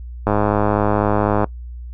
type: click train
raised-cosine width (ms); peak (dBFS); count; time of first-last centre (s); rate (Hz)
1; -3; 123; 0.27-1.443; 104
effects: noise-tail reverb RT60 0.1 s tail -22 dB re dry + added 60 Hz sine -29 dBFS peak until 1.93 s